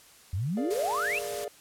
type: exponential sweep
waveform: sine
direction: up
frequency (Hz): 82.41 to 2800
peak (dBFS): -27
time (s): 0.33-1.19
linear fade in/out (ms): 5
type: chord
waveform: triangle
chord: Bb dominant seventh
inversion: third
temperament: equal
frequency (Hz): 415.3 / 466.2 / 587.3 / 698.5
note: Ab4 / Bb4 / D5 / F5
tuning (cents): 0 / 0 / 0 / 0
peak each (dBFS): -35 / -39 / -35 / -38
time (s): 0.57-1.48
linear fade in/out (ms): 2
type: noise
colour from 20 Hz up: white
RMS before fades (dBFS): -39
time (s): 0.7-1.45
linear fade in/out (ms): 10
effects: white hiss -55 dBFS RMS until 1.6 s + low-pass 12000 Hz 12 dB/octave